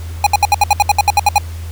square tone bursts, 822 Hz, G#5, 18 cents flat, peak -7 dBFS, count 13, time 0.24-1.382 s, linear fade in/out 2 ms, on 26 ms, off 67 ms, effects added 83 Hz sine -23 dBFS peak until 1.71 s + pink hiss -38 dBFS RMS until 1.71 s

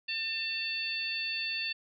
harmonic tone with a mistuned harmonic, 898 Hz, A5, 35 cents sharp, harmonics 2 / 3 / 4 / 5, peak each -42 / -34 / -41 / -36 dBFS, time 0.08-1.73 s, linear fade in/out 10 ms, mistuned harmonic 4, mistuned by -28 cents, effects none

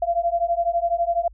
sine beating tone pair, 679 / 691 Hz, F5 / F5, -49 / -19 cents, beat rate 12 Hz, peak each -22 dBFS, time 0.02-1.28 s, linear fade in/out 5 ms, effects added 50 Hz sine -44 dBFS peak until 1.33 s

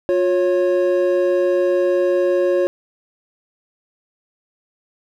triangle tone pair together, 356.1 / 551 Hz, F4 / C#5, +34 / -11 cents, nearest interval minor sixth, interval 755 cents, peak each -15 dBFS, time 0.09-2.67 s, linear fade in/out 0 ms, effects none

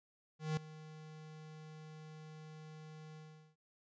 square tone with ADSR envelope, 155.56 Hz, D#3, in tune, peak -33 dBFS, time 0.39-3.56 s, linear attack 180 ms, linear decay 4 ms, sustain -18 dB, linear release 400 ms, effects resampled to 16000 Hz

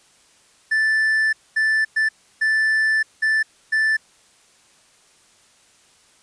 triangle tone bursts at uneven times, 1760 Hz, A6, in tune, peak -14 dBFS, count 6, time 0.71-1.33 / 1.56-1.85 / 1.96-2.09 / 2.41-3.03 / 3.22-3.43 / 3.72-3.97 s, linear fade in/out 10 ms, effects white hiss -55 dBFS RMS until 6.22 s + resampled to 22050 Hz

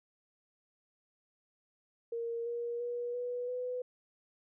sine tone with pitch steps, 465.3 / 473.4 / 481.7 / 490.1 / 498.7 Hz, A#4 / A#4 / B4 / B4 / B4, -3 / +27 / -43 / -13 / +17 cents, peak -34 dBFS, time 2.12-3.82 s, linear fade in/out 5 ms, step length 340 ms, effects none

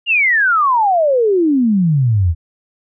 sine exponential sweep, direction down, 2881 to 78.2 Hz, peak -10 dBFS, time 0.06-2.35 s, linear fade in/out 50 ms, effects none

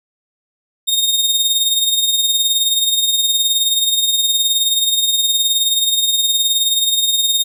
sawtooth tone with tremolo, 3700 Hz, A#7, 14 cents flat, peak -8 dBFS, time 0.87-7.44 s, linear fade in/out 20 ms, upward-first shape sine, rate 19 Hz, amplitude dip 50%, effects none

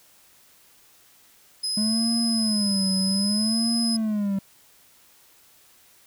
35% pulse tone, 5060 Hz, D#8, 28 cents sharp, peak -22 dBFS, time 1.63-3.97 s, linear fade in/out 10 ms
triangle tone with vibrato, 210 Hz, G#3, 19 cents sharp, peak -20 dBFS, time 1.77-4.39 s, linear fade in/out 5 ms, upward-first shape sine, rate 0.63 Hz, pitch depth 170 cents each way
effects white hiss -56 dBFS RMS until 6.06 s

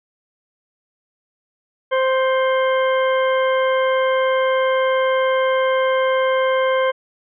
harmonic tone with a mistuned harmonic, 523.3 Hz, C5, in tune, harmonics 1 / 2 / 3 / 4 / 6, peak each -16 / -22 / -26 / -28 / -32 dBFS, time 1.91-6.92 s, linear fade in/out 20 ms, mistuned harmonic 4, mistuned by +19 cents, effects none

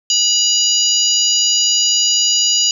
harmonic tone, 972 Hz, B5, 28 cents flat, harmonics 3 / 4 / 5 / 6 / 7, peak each -16 / -25 / -17 / -26 / -16 dBFS, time 0.1-2.71 s, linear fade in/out 2 ms, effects 7-bit

